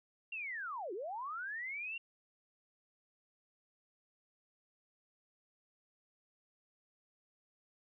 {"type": "linear two-way sweep", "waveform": "sine", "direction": "down then up", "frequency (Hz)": [2788, 335.8, 2788], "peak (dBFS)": -39, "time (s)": [0.32, 1.98], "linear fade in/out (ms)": 5, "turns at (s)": 0.93, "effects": []}